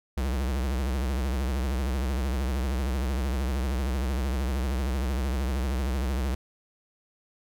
square tone with vibrato, 65.41 Hz, C2, in tune, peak -26 dBFS, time 0.17-6.35 s, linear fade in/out 5 ms, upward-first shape triangle, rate 13 Hz, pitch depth 180 cents each way, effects none

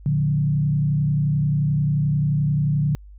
sine tone with frequency modulation, 146.83 Hz, D3, in tune, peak -17 dBFS, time 0.06-2.95 s, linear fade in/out 0 ms, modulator 31.4 Hz, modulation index 0.71, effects added 50 Hz sine -40 dBFS peak until 3.18 s

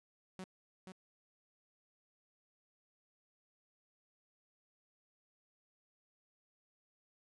sawtooth tone with echo, 186.6 Hz, F#3, 15 cents sharp, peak -40 dBFS, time 0.39-0.44 s, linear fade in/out 0 ms, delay 480 ms, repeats 1, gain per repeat -5 dB, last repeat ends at 0.92 s, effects resampled to 24000 Hz

